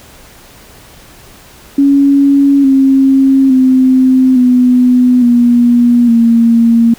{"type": "tone with pitch steps", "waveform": "sine", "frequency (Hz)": [279.3, 269, 259.1, 249.5, 240.4, 231.5], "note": ["C#4", "C4", "C4", "B3", "B3", "A#3"], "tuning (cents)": [13, 48, -17, 18, -46, -12], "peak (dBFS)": -4, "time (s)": [1.78, 6.94], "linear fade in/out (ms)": 5, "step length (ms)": 860, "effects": ["pink hiss -38 dBFS RMS until 6.98 s"]}